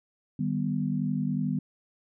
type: chord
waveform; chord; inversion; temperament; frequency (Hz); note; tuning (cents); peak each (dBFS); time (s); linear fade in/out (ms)
sine; Eb augmented; none; equal with one note detuned; 153.16 / 196 / 246.9; Eb3 / G3 / B3; -27 / 0 / 0; -30; 0.39-1.59; 5
effects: none